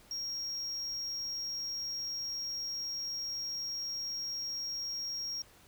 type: tone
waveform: triangle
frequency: 5588 Hz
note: F8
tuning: in tune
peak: -34 dBFS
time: 0.11-5.42 s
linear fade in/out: 2 ms
effects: pink hiss -60 dBFS RMS until 5.67 s